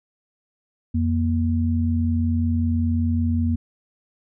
sine tone pair together, 87.31 / 236.6 Hz, F2 / A#3, 0 / +26 cents, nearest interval octave + perfect fourth, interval 1726 cents, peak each -20 / -22 dBFS, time 0.94-3.56 s, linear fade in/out 10 ms, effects none

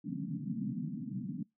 white band-pass noise, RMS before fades -38 dBFS, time 0.04-1.43 s, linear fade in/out 10 ms, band 130 to 280 Hz, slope 96 dB/octave, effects noise-tail reverb RT60 0.2 s tail -26 dB re dry

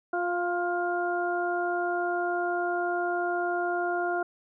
harmonic tone with a mistuned harmonic, 352.6 Hz, F4, 17 cents sharp, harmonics 1 / 2 / 3 / 4, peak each -30 / -29 / -40 / -32 dBFS, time 0.13-4.23 s, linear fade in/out 5 ms, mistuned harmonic 2, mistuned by -16 cents, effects none

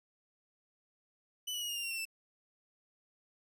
sawtooth tone with pitch steps, 2989 / 2939 / 2891 / 2843 / 2795 / 2749 / 2703 / 2658 Hz, F#7 / F#7 / F#7 / F7 / F7 / F7 / E7 / E7, +17 / -12 / -41 / +30 / +1 / -28 / +43 / +14 cents, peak -33 dBFS, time 1.47-2.054 s, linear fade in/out 10 ms, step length 73 ms, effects none

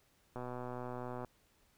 click train, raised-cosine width 1 ms, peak -29 dBFS, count 111, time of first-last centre 0.36-1.247 s, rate 124 Hz, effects pink hiss -71 dBFS RMS until 1.77 s

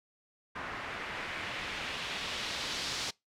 white noise with low-pass filter sweep, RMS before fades -38 dBFS, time 0.55-3.11 s, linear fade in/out 10 ms, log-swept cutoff 1600 to 5000 Hz, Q 1.4, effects noise-tail reverb RT60 0.2 s tail -24 dB re dry

